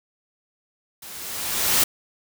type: noise with level ramp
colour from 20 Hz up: white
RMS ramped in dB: -40 to -17 dBFS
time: 1.02-1.84 s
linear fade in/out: 5 ms
effects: none